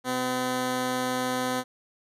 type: tone pair together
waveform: 10% pulse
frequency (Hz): 126.95 / 253.9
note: B2 / B3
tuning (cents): +48 / +48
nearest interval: octave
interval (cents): 1200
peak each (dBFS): -29 / -19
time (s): 0.04-1.64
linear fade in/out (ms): 50
effects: resampled to 32000 Hz